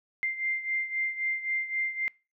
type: beating tone pair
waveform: sine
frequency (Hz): 2093 / 2096.8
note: C7 / C7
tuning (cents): 0 / +3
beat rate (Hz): 3.8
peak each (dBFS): -29 / -34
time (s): 0.23-2.08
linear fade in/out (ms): 0
effects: noise-tail reverb RT60 0.3 s tail -24 dB re dry